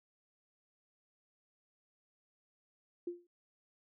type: tone with exponential decay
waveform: sine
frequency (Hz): 349.2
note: F4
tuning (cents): 0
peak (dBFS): -33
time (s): 3.07-3.27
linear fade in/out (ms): 5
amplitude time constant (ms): 42
effects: none